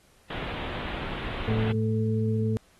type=low-pass noise; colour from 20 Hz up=pink; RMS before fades=-34 dBFS; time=0.3-1.72 s; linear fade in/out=5 ms; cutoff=3600 Hz; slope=48 dB/octave
type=harmonic tone; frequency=110 Hz; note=A2; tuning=in tune; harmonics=1 / 2 / 4; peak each=-25 / -28 / -31 dBFS; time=1.48-2.57 s; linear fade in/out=0 ms
effects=pink hiss -61 dBFS RMS until 2.79 s + AAC 32 kbps